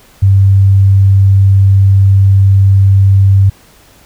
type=tone; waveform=sine; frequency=97.6 Hz; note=G2; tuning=7 cents flat; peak=-3 dBFS; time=0.22-3.5 s; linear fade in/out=10 ms; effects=pink hiss -43 dBFS RMS until 4.05 s